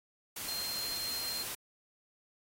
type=tone in noise; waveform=sine; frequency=4186 Hz; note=C8; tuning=in tune; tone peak=-36 dBFS; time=0.48-1.43 s; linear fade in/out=5 ms; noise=white; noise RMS=-40 dBFS; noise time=0.36-1.55 s; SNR=+1 dB; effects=AAC 48 kbps